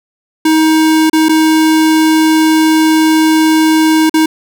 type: tone with dropouts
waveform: square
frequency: 315.9 Hz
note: D#4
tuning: 26 cents sharp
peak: -7 dBFS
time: 0.45-4.26 s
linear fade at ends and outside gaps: 5 ms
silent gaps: 1.098-1.13 / 1.286-1.292 / 4.096-4.14 s
effects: none